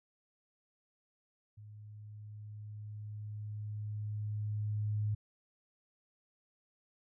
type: tone with level ramp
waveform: sine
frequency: 105.5 Hz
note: G#2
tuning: 28 cents sharp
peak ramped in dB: -49 to -30 dBFS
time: 1.57-5.15 s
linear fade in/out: 10 ms
effects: none